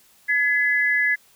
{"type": "tone pair together", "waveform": "sine", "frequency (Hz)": [1697, 2022], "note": ["G#6", "B6"], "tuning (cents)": [37, 40], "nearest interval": "minor third", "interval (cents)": 303, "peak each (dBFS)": -20, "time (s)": [0.28, 1.16], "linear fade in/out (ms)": 20, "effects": ["white hiss -56 dBFS RMS until 1.35 s"]}